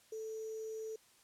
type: tone with sample-and-hold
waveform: sine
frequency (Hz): 440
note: A4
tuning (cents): 0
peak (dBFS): -40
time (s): 0.12-0.96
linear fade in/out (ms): 5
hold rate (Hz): 6300
effects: white hiss -66 dBFS RMS until 1.23 s + low-pass 11000 Hz 12 dB/octave